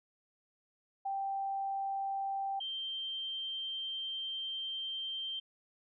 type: tone pair in turn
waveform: sine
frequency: 784 / 3145 Hz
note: G5 / G7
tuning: 0 / +5 cents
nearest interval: 2 octaves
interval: 2405 cents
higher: second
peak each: -33 / -36 dBFS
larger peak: first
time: 1.05-2.6 / 2.6-5.4 s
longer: second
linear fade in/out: 10 ms
effects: none